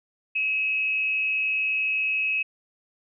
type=tone with amplitude modulation; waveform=sine; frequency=2569 Hz; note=E7; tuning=45 cents flat; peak=-20 dBFS; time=0.35-2.43 s; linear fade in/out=10 ms; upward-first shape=sine; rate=210 Hz; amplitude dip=45%; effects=none